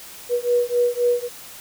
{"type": "beating tone pair", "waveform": "sine", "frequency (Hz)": [482.8, 486.6], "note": ["B4", "B4"], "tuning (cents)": [-39, -26], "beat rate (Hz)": 3.8, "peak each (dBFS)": -20, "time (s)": [0.29, 1.29], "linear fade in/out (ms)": 50, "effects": ["white hiss -40 dBFS RMS until 1.6 s"]}